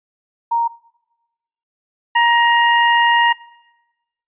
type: tone pair in turn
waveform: sine / 25% pulse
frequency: 932.3 / 942 Hz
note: A#5 / A#5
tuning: 0 / +18 cents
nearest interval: unison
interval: 18 cents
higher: second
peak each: -14 / -7 dBFS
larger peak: second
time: 0.51-0.68 / 2.15-3.33 s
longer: second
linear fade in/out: 10 ms
effects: noise-tail reverb RT60 1.0 s tail -21 dB re dry + resampled to 8000 Hz